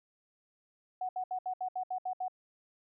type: tone bursts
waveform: sine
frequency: 740 Hz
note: F#5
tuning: in tune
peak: -32 dBFS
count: 9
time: 1.01-2.282 s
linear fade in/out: 5 ms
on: 80 ms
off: 69 ms
effects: none